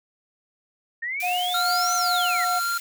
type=exponential two-way sweep; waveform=sine; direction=up then down; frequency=1817 to 6290 to 1817 Hz; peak=-26 dBFS; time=1.02-2.45 s; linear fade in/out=10 ms; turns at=1.95 s
type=high-pass noise; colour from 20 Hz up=white; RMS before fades=-36 dBFS; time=1.2-2.8 s; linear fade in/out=2 ms; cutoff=1700 Hz; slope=24 dB/octave
type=tone with tremolo; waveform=triangle; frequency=721 Hz; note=F#5; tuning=45 cents flat; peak=-21 dBFS; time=1.22-2.6 s; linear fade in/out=20 ms; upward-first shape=triangle; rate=2.4 Hz; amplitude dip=35%
type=tone with vibrato; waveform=square; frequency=1378 Hz; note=F6; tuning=24 cents flat; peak=-24 dBFS; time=1.54-2.78 s; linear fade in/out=5 ms; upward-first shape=sine; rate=1.9 Hz; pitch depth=12 cents each way
effects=none